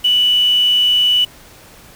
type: tone with quantisation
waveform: sine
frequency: 2960 Hz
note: F#7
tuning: in tune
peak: -10 dBFS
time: 0.04-1.25 s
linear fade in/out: 10 ms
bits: 5
effects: pink hiss -42 dBFS RMS until 1.95 s